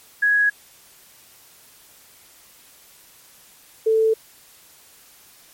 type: tone pair in turn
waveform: sine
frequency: 1666 / 442.8 Hz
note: G#6 / A4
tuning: +5 / +11 cents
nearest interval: octave + major seventh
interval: 2294 cents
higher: first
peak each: -14 dBFS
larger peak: neither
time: 0.22-0.5 / 3.86-4.14 s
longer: neither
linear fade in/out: 10 ms
effects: white hiss -50 dBFS RMS until 5.53 s + MP3 64 kbps